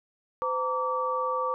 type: tone cluster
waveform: sine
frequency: 511 / 921 / 1155 Hz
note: C5 / A#5 / D6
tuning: -41 / -21 / -29 cents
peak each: -30 / -33 / -28 dBFS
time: 0.42-1.54 s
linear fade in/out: 0 ms
effects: none